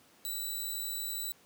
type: tone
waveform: 5% pulse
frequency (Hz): 3951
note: B7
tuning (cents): 0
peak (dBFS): -27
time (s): 0.25-1.32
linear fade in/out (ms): 0
effects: pink hiss -62 dBFS RMS until 1.45 s + high-pass 150 Hz 12 dB/octave